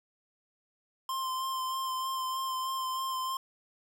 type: tone with vibrato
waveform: square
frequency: 1046.5 Hz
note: C6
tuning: in tune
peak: -32 dBFS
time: 1.09-3.37 s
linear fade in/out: 2 ms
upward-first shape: sine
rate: 3.2 Hz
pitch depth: 19 cents each way
effects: none